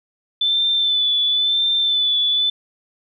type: tone with vibrato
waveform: sine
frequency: 3513 Hz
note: A7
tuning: 3 cents flat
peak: -15 dBFS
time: 0.41-2.5 s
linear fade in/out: 5 ms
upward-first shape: sine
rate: 0.97 Hz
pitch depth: 32 cents each way
effects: none